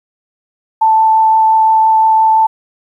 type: tone with vibrato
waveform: sine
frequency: 882 Hz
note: A5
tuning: 4 cents sharp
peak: -6 dBFS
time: 0.81-2.47 s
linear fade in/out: 10 ms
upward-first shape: triangle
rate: 5.8 Hz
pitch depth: 8 cents each way
effects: 8-bit